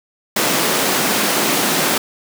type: high-pass noise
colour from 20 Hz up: pink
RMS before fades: -17 dBFS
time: 0.36-1.98 s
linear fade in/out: 5 ms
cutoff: 190 Hz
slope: 24 dB/octave
effects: none